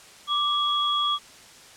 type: tone pair together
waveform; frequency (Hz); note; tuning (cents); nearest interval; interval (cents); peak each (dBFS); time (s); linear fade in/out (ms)
sine; 1174.7 / 3331; D6 / G#7; 0 / +4; octave + tritone; 1804; -24; 0.27-1.19; 50
effects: white hiss -48 dBFS RMS until 1.76 s + low-pass 8000 Hz 12 dB/octave